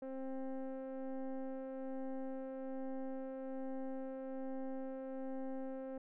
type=tone with frequency modulation; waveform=sine; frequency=264.6 Hz; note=C4; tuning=20 cents sharp; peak=-37 dBFS; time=0.02-5.98 s; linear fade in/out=5 ms; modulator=264 Hz; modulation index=1.3; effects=tanh soft clip ceiling -39 dBFS